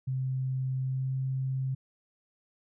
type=tone with pitch glide; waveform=sine; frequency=130.81 to 132.18 Hz; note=C3 to C3; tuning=0 to +18 cents; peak=-28 dBFS; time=0.07-1.75 s; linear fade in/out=10 ms; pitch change=+18 cents; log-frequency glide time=0.79-1.17 s; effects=none